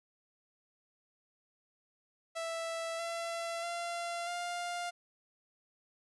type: tone with pitch steps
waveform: sawtooth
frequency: 660 / 673.5 / 687.2 / 701.3 Hz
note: E5 / E5 / F5 / F5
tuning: +2 / +37 / -28 / +7 cents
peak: -32 dBFS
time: 2.35-4.91 s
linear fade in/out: 20 ms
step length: 640 ms
effects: resampled to 24000 Hz